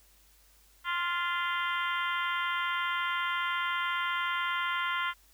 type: harmonic tone with a mistuned harmonic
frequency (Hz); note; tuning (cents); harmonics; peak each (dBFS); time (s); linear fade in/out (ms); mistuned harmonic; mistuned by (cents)
349.2; F4; 0; 3 / 4 / 5 / 6 / 7 / 8 / 9 / 10; -33 / -33 / -40 / -36 / -48 / -43 / -40 / -48; 0.84-5.14; 50; 6; -31
effects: added 50 Hz sine -63 dBFS peak until 5.33 s + white hiss -63 dBFS RMS until 5.33 s